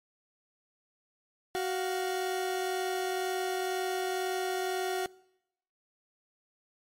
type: tone pair together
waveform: 30% pulse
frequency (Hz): 373.5 / 705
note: F#4 / F5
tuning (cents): +16 / +16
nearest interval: major seventh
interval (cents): 1100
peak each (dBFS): -28 / -34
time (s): 1.55-5.06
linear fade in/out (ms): 0
effects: noise-tail reverb RT60 0.8 s tail -23 dB re dry + MP3 64 kbps